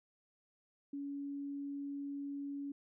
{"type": "tone", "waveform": "sine", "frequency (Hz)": 282, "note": "C#4", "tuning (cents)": 30, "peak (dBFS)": -39, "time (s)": [0.93, 2.72], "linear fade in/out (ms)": 5, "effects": []}